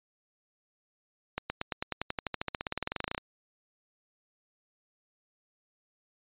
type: accelerating click train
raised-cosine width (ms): 0.3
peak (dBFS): -15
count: 28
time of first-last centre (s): 1.38-3.179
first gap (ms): 120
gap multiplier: 0.95
effects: resampled to 8000 Hz